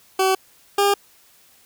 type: tone pair in turn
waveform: 20% pulse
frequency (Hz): 380 / 402.9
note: F#4 / G4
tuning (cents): +46 / +48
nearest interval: minor second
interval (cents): 102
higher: second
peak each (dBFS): -11 / -10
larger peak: second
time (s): 0.19-0.35 / 0.78-0.94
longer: neither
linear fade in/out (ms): 5
effects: white hiss -54 dBFS RMS until 1.65 s